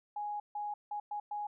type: tone bursts at uneven times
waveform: sine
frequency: 830.6 Hz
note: G#5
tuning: in tune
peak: -35 dBFS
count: 5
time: 0.16-0.4 / 0.55-0.74 / 0.91-1 / 1.11-1.2 / 1.31-1.47 s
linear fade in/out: 5 ms
effects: none